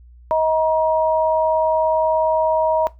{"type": "tone pair together", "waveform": "sine", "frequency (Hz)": [633, 949.7], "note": ["D#5", "A#5"], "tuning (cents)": [30, 32], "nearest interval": "perfect fifth", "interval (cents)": 702, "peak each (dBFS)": -17, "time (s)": [0.31, 2.87], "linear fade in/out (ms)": 0, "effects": ["noise-tail reverb RT60 0.2 s tail -18 dB re dry", "added 60 Hz sine -42 dBFS peak until 2.99 s"]}